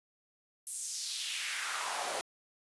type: noise with high-pass filter sweep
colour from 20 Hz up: pink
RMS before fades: -37 dBFS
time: 0.67-2.21 s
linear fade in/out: 0 ms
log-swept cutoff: 9700 to 510 Hz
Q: 2.3
effects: resampled to 24000 Hz